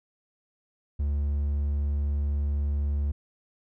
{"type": "tone", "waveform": "triangle", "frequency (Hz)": 72, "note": "D2", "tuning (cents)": -34, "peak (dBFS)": -22, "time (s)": [0.99, 3.12], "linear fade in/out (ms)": 10, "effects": []}